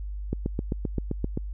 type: click train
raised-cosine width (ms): 3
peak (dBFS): -14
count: 9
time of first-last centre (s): 0.33-1.374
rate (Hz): 7.66
effects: added 50 Hz sine -31 dBFS peak until 1.53 s